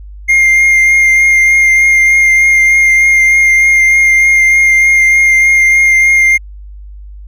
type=tone with vibrato; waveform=triangle; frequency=2116 Hz; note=C7; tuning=19 cents sharp; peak=-3 dBFS; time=0.28-6.38 s; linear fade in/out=20 ms; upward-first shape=triangle; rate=3.3 Hz; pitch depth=16 cents each way; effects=added 50 Hz sine -27 dBFS peak until 7.27 s